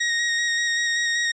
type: tone with vibrato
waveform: sawtooth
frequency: 1876 Hz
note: A#6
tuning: 11 cents sharp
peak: -17 dBFS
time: 0-1.32 s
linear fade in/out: 10 ms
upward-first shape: square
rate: 5.2 Hz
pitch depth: 13 cents each way
effects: resampled to 16000 Hz